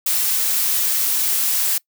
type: noise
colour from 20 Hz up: blue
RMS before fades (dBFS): -19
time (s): 0.06-1.78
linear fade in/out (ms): 5
effects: noise-tail reverb RT60 0.1 s tail -23 dB re dry